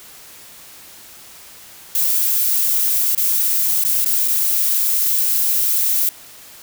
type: noise with dropouts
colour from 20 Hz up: violet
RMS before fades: -17 dBFS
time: 1.95-6.09 s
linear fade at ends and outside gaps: 1 ms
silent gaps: 3.15-3.177 / 3.838-3.849 / 4.046-4.059 / 4.277-4.282 s
effects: white hiss -41 dBFS RMS until 6.62 s